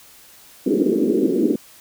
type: band-pass noise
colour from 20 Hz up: white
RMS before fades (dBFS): -18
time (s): 0.66-1.56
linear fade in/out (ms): 5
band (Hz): 210 to 420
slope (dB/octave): 48
effects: white hiss -47 dBFS RMS until 1.8 s